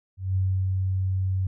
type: tone with ADSR envelope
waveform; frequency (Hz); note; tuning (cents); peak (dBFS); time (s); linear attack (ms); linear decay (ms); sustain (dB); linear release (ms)
sine; 94.4; F#2; +35; -20; 0.17-1.47; 190; 310; -2; 4
effects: none